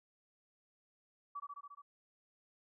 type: tone with echo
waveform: sine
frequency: 1146 Hz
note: D6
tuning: 43 cents flat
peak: -40 dBFS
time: 1.35-1.4 s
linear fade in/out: 10 ms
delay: 70 ms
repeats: 6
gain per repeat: -2 dB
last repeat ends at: 1.82 s
effects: none